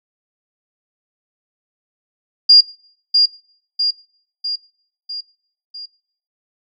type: tone with echo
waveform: sine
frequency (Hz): 4820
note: D8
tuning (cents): +44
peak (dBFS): -4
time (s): 2.49-2.61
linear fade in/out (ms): 10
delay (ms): 650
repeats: 5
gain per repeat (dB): -5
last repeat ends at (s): 5.86
effects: noise-tail reverb RT60 0.6 s tail -22 dB re dry